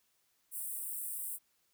pink high-pass noise, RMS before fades -40 dBFS, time 0.51-1.39 s, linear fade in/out 50 ms, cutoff 8200 Hz, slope 96 dB/octave, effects white hiss -75 dBFS RMS until 1.73 s

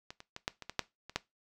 clicks, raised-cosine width 0.2 ms, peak -26 / -30 / -24 / -14 / -26 / -22 / -11 / -28 / -13 dBFS, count 9, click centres 0.105 / 0.204 / 0.364 / 0.479 / 0.623 / 0.696 / 0.793 / 1.096 / 1.16 s, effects noise-tail reverb RT60 0.2 s tail -19 dB re dry

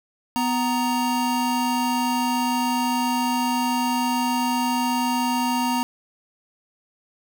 square tone pair together, 249.3 / 934 Hz, B3 / A#5, +16 / +3 cents, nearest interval octave + major seventh, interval 2287 cents, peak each -24 dBFS, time 0.36-5.83 s, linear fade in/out 0 ms, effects none

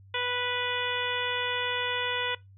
harmonic tone, 492.5 Hz, B4, 5 cents flat, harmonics 1 / 2 / 3 / 4 / 5 / 6 / 7, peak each -35 / -35 / -35 / -35 / -35 / -35 / -35 dBFS, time 0.14-2.35 s, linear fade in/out 5 ms, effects noise-tail reverb RT60 0.2 s tail -21 dB re dry + added 97 Hz sine -50 dBFS peak until 2.57 s

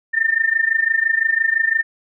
sine tone with amplitude modulation, 1804 Hz, A6, 43 cents sharp, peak -11 dBFS, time 0.13-1.83 s, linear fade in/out 20 ms, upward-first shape sine, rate 25.9 Hz, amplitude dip 85%, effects none

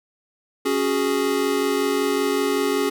square chord, C# suspended fourth, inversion none, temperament equal, 277.2 / 370 / 415.3 Hz, C#4 / F#4 / G#4, 0 / 0 / 0 cents, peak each -25 / -26 / -23 dBFS, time 0.65-2.9 s, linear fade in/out 10 ms, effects none

